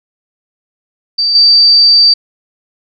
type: tone with level steps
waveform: sine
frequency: 4643 Hz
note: D8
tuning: 21 cents flat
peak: -9 / -3 dBFS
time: 1.18-2.14 s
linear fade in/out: 10 ms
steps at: 1.35 s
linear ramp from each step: 2 ms
effects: none